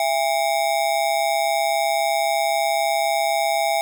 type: ring-modulated tone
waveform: square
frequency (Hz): 740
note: F#5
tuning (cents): 0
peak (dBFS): -16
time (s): 0-3.81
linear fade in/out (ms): 0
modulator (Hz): 71.9
effects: none